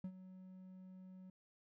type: tone with ADSR envelope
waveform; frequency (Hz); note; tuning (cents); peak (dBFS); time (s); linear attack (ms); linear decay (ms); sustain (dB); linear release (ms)
triangle; 186.2; F#3; +11; -38; 0.04-1.3; 4; 67; -13; 3
effects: none